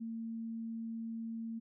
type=tone; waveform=sine; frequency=227 Hz; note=A#3; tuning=46 cents flat; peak=-38 dBFS; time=0-1.6 s; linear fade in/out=20 ms; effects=none